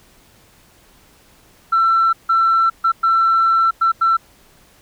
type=tone bursts at uneven times; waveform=sine; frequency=1342 Hz; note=E6; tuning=31 cents sharp; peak=-10 dBFS; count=6; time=1.72-2.13 / 2.29-2.7 / 2.84-2.92 / 3.03-3.71 / 3.81-3.92 / 4.01-4.17 s; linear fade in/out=10 ms; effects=tanh soft clip ceiling -8 dBFS + pink hiss -51 dBFS RMS until 4.81 s